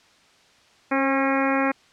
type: harmonic tone with a mistuned harmonic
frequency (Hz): 271.6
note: C#4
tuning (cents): -35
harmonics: 1 / 2 / 3 / 4 / 5 / 6 / 7 / 8 / 9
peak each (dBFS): -23 / -26 / -28 / -29 / -30 / -31 / -31 / -32 / -33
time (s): 0.91-1.72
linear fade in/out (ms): 10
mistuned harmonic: 2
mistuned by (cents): -20
effects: white hiss -56 dBFS RMS until 1.92 s + low-pass 5000 Hz 12 dB/octave